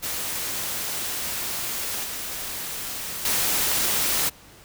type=noise with level steps; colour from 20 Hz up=white; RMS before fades=-29 / -32 / -23 dBFS; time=0.02-4.3 s; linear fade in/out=20 ms; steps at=2.04 / 3.25 s; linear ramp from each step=2 ms; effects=pink hiss -49 dBFS RMS until 4.64 s